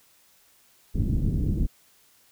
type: low-pass noise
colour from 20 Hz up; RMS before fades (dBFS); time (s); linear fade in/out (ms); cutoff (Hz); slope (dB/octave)
pink; -24; 0.94-1.67; 20; 270; 24
effects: white hiss -60 dBFS RMS until 2.31 s